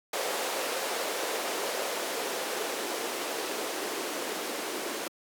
blue noise with band-pass filter sweep, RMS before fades -33 dBFS, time 0.13-5.08 s, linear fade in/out 5 ms, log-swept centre 510 to 340 Hz, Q 1.8, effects high-pass 200 Hz 12 dB/octave

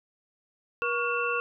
sine tone cluster, 478.2 / 1121 / 1420 / 2684 Hz, A#4 / C#6 / F6 / E7, +44 / +19 / +28 / +31 cents, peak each -31 dBFS, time 0.82-1.4 s, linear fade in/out 0 ms, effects none

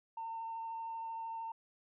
sine tone with vibrato, 907 Hz, A#5, 48 cents flat, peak -38 dBFS, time 0.17-1.52 s, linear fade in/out 5 ms, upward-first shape sine, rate 13 Hz, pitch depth 11 cents each way, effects tanh soft clip ceiling -35 dBFS

